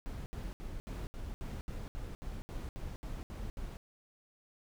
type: noise bursts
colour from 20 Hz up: brown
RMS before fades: -41 dBFS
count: 14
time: 0.06-3.77 s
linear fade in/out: 0 ms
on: 200 ms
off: 70 ms
effects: none